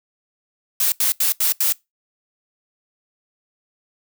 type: noise bursts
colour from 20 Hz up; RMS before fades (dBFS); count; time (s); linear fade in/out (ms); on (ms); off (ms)
blue; -18; 5; 0.8-1.724; 2; 120; 81
effects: noise-tail reverb RT60 0.2 s tail -23 dB re dry